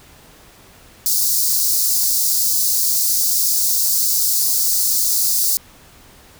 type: high-pass noise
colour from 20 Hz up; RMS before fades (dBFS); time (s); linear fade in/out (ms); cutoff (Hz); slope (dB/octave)
white; -17; 1.06-5.57; 0; 4400; 48
effects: pink hiss -46 dBFS RMS until 6.39 s